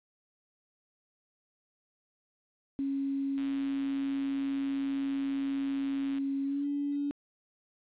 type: tone with pitch glide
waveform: sine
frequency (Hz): 274.9 to 285.7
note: C#4 to D4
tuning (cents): -14 to -48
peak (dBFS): -29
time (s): 2.79-7.11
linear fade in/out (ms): 0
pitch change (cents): +66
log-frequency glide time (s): 6.44-6.65
type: click train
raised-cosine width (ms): 0.2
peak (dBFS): -30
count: 343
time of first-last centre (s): 3.38-6.183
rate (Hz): 122
effects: resampled to 8000 Hz + 10-bit